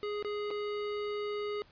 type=tone with dropouts; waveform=square; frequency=415.3 Hz; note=G#4; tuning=in tune; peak=-34 dBFS; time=0.03-1.62 s; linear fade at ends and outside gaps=0 ms; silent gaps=0.226-0.247 / 0.505-0.511 s; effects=pink hiss -62 dBFS RMS until 1.71 s + resampled to 11025 Hz